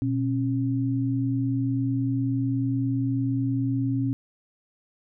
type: tone pair together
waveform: sine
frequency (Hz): 121.03 / 271.7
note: B2 / C#4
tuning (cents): -35 / -35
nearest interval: octave + major second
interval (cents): 1400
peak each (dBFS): -25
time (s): 0.02-4.13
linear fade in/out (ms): 0
effects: none